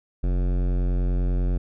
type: tone with hard clipping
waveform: sine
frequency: 45.08 Hz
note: F#1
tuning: 44 cents flat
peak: -22 dBFS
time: 0.23-1.58 s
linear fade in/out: 10 ms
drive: 17 dB
effects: none